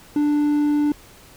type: tone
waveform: triangle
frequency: 294.7 Hz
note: D4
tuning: 6 cents sharp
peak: -14 dBFS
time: 0.16-0.92 s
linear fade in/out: 2 ms
effects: pink hiss -47 dBFS RMS until 1.36 s